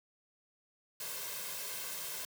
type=noise with comb filter; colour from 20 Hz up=white; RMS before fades=-41 dBFS; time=1-2.25 s; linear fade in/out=2 ms; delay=1.9 ms; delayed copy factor=+0.65; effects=high-pass 150 Hz 12 dB/octave